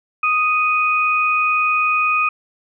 sine tone pair together, 1244.5 / 2489 Hz, D#6 / D#7, 0 / 0 cents, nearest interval octave, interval 1200 cents, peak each -17 dBFS, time 0.23-2.29 s, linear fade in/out 5 ms, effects none

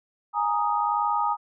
sine chord, Ab suspended second, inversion none, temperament equal, 830.6 / 932.3 / 1244.5 Hz, Ab5 / Bb5 / Eb6, 0 / 0 / 0 cents, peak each -26 dBFS, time 0.33-1.37 s, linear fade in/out 50 ms, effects none

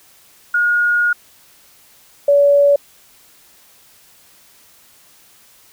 sine tone pair in turn, 1436 / 569.9 Hz, F6 / C#5, +48 / +48 cents, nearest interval octave + major third, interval 1600 cents, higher first, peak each -12 / -8 dBFS, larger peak second, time 0.54-1.13 / 2.28-2.76 s, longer first, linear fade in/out 5 ms, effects white hiss -49 dBFS RMS until 5.72 s

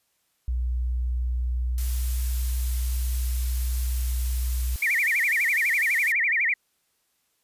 sine tone with pitch glide, 61.2 to 61.63 Hz, B1 to B1, -15 to -3 cents, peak -23 dBFS, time 0.48-4.76 s, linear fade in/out 0 ms, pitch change +12 cents, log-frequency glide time 1.13-3.28 s
blue noise, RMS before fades -36 dBFS, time 1.78-6.12 s, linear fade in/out 0 ms
sine tone with vibrato, 2082 Hz, C7, 9 cents flat, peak -20 dBFS, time 4.82-6.54 s, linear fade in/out 5 ms, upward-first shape sine, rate 12 Hz, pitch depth 250 cents each way
effects white hiss -71 dBFS RMS until 7.43 s + resampled to 32000 Hz

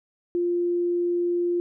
sine tone, 349.2 Hz, F4, in tune, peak -21 dBFS, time 0.35-1.6 s, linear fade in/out 0 ms, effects none

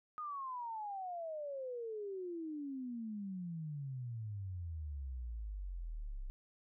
sine exponential sweep, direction down, 1248 to 31.74 Hz, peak -40 dBFS, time 0.18-6.3 s, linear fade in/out 0 ms, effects none

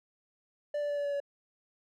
triangle tone with pitch steps, 587.3 / 583.2 / 579.2 / 575.2 / 571.2 / 567.3 Hz, D5 / D5 / D5 / D5 / D5 / C#5, 0 / -12 / -24 / -36 / -48 / +40 cents, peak -28 dBFS, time 0.74-1.202 s, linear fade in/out 5 ms, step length 77 ms, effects none

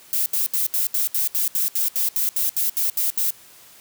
violet noise bursts, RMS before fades -21 dBFS, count 16, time 0.13-3.305 s, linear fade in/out 0 ms, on 130 ms, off 73 ms, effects white hiss -48 dBFS RMS until 3.8 s + high-pass 60 Hz 12 dB/octave

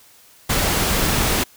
pink noise, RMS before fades -19 dBFS, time 0.49-1.44 s, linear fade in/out 10 ms, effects white hiss -50 dBFS RMS until 1.56 s

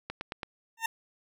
click train, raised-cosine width 0.3 ms, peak -19 dBFS, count 4, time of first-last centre 0.1-0.432 s, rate 9.04 Hz
20% pulse tone with exponential growth, 907 Hz, A#5, 48 cents flat, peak -19 dBFS, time 0.77-0.86 s, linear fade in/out 5 ms, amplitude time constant 18 ms
effects none

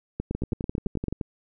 two click trains, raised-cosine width 3 ms, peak -15 / -16 dBFS, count 9 / 11, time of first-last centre 0.2-1.083 / 0.35-1.212 s, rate 9.06 / 11.6 Hz, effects none

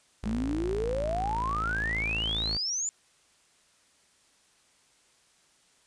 sawtooth tone, 55 Hz, A1, in tune, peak -29 dBFS, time 0.23-2.57 s, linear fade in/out 5 ms
sine exponential sweep, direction up, 208.2 to 7190 Hz, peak -28 dBFS, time 0.26-2.89 s, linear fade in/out 0 ms
effects white hiss -64 dBFS RMS until 5.86 s + resampled to 22050 Hz

